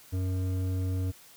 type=tone with hard clipping; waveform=sine; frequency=92.8 Hz; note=F#2; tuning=6 cents sharp; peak=-29 dBFS; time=0.12-1.12 s; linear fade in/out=20 ms; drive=10 dB; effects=white hiss -54 dBFS RMS until 1.36 s